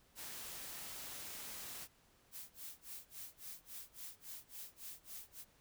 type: noise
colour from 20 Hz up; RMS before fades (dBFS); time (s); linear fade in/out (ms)
white; -48; 0.15-1.88; 50
type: noise with tremolo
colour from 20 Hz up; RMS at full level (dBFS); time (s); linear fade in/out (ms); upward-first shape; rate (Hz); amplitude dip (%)
blue; -48; 2.31-5.45; 50; sine; 3.6; 100
effects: pink hiss -70 dBFS RMS until 5.6 s